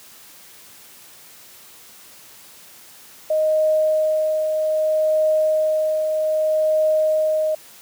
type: tone with tremolo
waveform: sine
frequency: 622.3 Hz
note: D#5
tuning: in tune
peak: -14 dBFS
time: 3.3-7.55 s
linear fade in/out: 5 ms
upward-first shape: triangle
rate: 0.63 Hz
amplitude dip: 40%
effects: white hiss -45 dBFS RMS until 7.81 s + high-pass 80 Hz 12 dB/octave